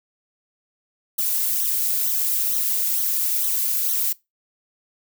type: noise with flanger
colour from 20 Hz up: violet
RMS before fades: -22 dBFS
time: 1.18-4.13 s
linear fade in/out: 10 ms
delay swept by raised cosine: 0.4 to 2.7 ms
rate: 2.2 Hz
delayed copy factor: -0.9
effects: noise-tail reverb RT60 0.2 s tail -21 dB re dry